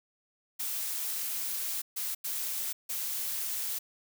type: noise bursts at uneven times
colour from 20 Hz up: blue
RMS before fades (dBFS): -34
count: 4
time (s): 0.59-1.82 / 1.96-2.15 / 2.24-2.73 / 2.89-3.79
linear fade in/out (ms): 10
effects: none